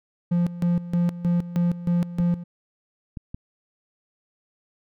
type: tone with tremolo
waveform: triangle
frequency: 173.8 Hz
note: F3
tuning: 8 cents flat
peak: -16 dBFS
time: 0.31-2.44 s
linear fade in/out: 10 ms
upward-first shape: square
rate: 3.2 Hz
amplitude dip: 80%
type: clicks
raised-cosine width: 5 ms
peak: -21 dBFS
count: 3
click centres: 2.2 / 3.172 / 3.345 s
effects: none